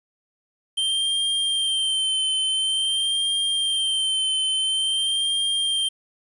square tone with vibrato, 3136 Hz, G7, in tune, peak -21 dBFS, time 0.77-5.89 s, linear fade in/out 10 ms, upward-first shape sine, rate 0.48 Hz, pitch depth 35 cents each way, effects resampled to 24000 Hz + 9-bit

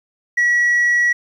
sine tone, 1928 Hz, B6, 42 cents flat, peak -10 dBFS, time 0.37-1.13 s, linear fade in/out 10 ms, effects tanh soft clip ceiling -11 dBFS + 8-bit

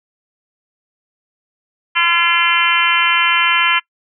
harmonic tone with a mistuned harmonic, 340.8 Hz, F4, 42 cents flat, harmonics 3 / 4 / 5 / 6 / 7 / 8 / 9, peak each -19 / -19 / -19 / -19 / -19 / -19 / -19 dBFS, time 1.95-3.8 s, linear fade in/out 20 ms, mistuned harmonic 6, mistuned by +34 cents, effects noise-tail reverb RT60 0.1 s tail -24 dB re dry

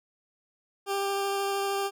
20% pulse tone with vibrato, 395.9 Hz, G4, 17 cents sharp, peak -22 dBFS, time 0.86-1.91 s, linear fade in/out 50 ms, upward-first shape sine, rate 13 Hz, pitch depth 8 cents each way, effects none

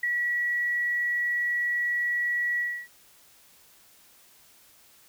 sine tone with ADSR envelope, 1932 Hz, B6, 39 cents flat, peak -22 dBFS, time 0.03-2.88 s, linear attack 6 ms, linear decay 4 ms, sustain -2 dB, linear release 290 ms, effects white hiss -57 dBFS RMS until 5.08 s

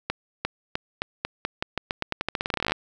accelerating click train, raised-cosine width 0.3 ms, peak -9 dBFS, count 27, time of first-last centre 0.1-2.72 s, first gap 350 ms, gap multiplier 0.87, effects none

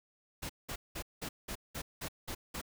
pink noise bursts, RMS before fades -40 dBFS, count 9, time 0.42-2.615 s, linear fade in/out 10 ms, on 75 ms, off 190 ms, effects none

